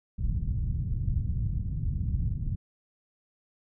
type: low-pass noise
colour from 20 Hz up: white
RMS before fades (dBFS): -29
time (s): 0.18-2.56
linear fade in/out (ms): 10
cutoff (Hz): 130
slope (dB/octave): 24
effects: none